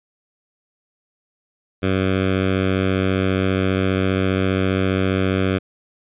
10% pulse tone with notch filter, 94.9 Hz, F#2, 44 cents sharp, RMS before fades -19 dBFS, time 1.82-5.59 s, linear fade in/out 20 ms, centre 840 Hz, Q 1.6, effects resampled to 8000 Hz

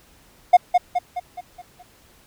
triangle tone with echo, 717 Hz, F5, 45 cents sharp, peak -3 dBFS, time 0.53-0.57 s, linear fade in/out 10 ms, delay 210 ms, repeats 6, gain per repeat -6 dB, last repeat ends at 1.83 s, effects tanh soft clip ceiling -1 dBFS + pink hiss -54 dBFS RMS until 2.26 s

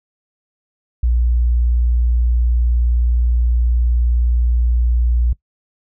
sine tone, 59.6 Hz, A#1, 39 cents sharp, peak -12 dBFS, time 1.03-5.33 s, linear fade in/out 5 ms, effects noise-tail reverb RT60 0.1 s tail -20 dB re dry

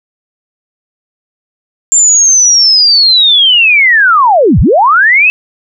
sine linear two-way sweep, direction down then up, 7350 to 41.84 to 2657 Hz, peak -3 dBFS, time 1.92-5.3 s, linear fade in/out 0 ms, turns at 4.6 s, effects none

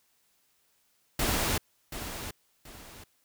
pink noise with echo, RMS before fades -28 dBFS, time 1.19-1.58 s, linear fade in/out 5 ms, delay 730 ms, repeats 2, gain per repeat -10 dB, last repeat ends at 3.04 s, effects white hiss -70 dBFS RMS until 3.24 s

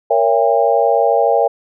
sine chord, A# diminished seventh, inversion none, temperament just, 466.2 / 559.4 / 671.3 / 805.5 Hz, A#4 / C#5 / E5 / G5, 0 / +16 / +31 / +47 cents, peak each -16 dBFS, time 0.1-1.48 s, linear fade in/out 10 ms, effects none

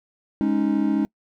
triangle chord, Ab suspended fourth, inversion none, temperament equal, 207.7 / 277.2 / 311.1 Hz, Ab3 / Db4 / Eb4, 0 / 0 / 0 cents, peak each -21 dBFS, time 0.41-1.05 s, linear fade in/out 0 ms, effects noise-tail reverb RT60 0.1 s tail -25 dB re dry

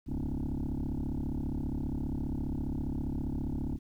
sine tone with frequency modulation, 110 Hz, A2, in tune, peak -28 dBFS, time 0.06-3.79 s, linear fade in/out 50 ms, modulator 34.9 Hz, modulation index 5.6, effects tanh soft clip ceiling -30 dBFS + 11-bit

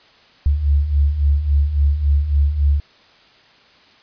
sine beating tone pair, 69.3 / 72.9 Hz, C#2 / D2, 0 / -12 cents, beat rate 3.6 Hz, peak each -20 / -14 dBFS, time 0.46-2.8 s, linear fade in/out 0 ms, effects white hiss -50 dBFS RMS until 4.02 s + resampled to 11025 Hz

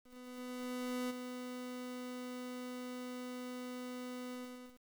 30% pulse tone with ADSR envelope, 249.8 Hz, B3, 20 cents sharp, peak -33 dBFS, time 0-4.82 s, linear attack 1100 ms, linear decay 17 ms, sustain -7 dB, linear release 480 ms, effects 10-bit

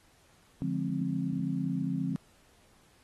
sine chord, D half-diminished seventh, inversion none, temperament just, 146.83 / 176.2 / 211.4 / 264.3 Hz, D3 / F3 / Ab3 / C4, 0 / +16 / +31 / +18 cents, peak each -35 / -33 / -38 / -33 dBFS, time 0.62-2.16 s, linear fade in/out 0 ms, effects pink hiss -64 dBFS RMS until 3.03 s + AAC 32 kbps

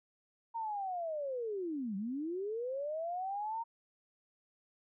sine linear two-way sweep, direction down then up, 932.3 to 187.1 to 932.3 Hz, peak -35 dBFS, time 0.54-3.64 s, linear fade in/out 20 ms, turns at 1.96 s, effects none

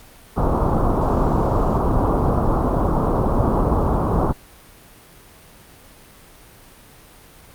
pink low-pass noise, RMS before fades -18 dBFS, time 0.36-4.33 s, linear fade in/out 20 ms, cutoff 1200 Hz, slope 48 dB/octave, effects pink hiss -46 dBFS RMS until 7.54 s + Opus 48 kbps

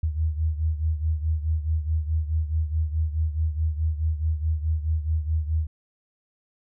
sine beating tone pair, 77.78 / 82.48 Hz, D#2 / E2, 0 / +2 cents, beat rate 4.7 Hz, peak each -23 / -28 dBFS, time 0.03-5.67 s, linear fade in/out 5 ms, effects none

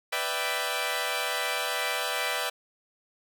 10% pulse chord, E minor seventh, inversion second, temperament equal, 493.9 / 587.3 / 659.3 / 784 Hz, B4 / D5 / E5 / G5, 0 / 0 / 0 / 0 cents, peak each -25 dBFS, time 0.12-2.5 s, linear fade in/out 10 ms, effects none

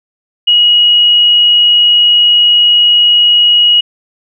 sine tone, 2900 Hz, F#7, 35 cents flat, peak -4 dBFS, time 0.47-3.81 s, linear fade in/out 10 ms, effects none

